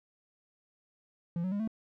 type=tone with pitch steps; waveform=triangle; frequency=170.7 / 186.15 / 203 / 221.4 Hz; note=F3 / F#3 / G#3 / A3; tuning=-39 / +11 / -39 / +11 cents; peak=-28 dBFS; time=1.36-1.676 s; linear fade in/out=2 ms; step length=79 ms; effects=none